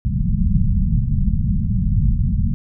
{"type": "low-pass noise", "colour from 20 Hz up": "pink", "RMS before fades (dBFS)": -17, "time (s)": [0.05, 2.54], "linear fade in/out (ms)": 0, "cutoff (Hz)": 220, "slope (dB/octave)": 96, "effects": []}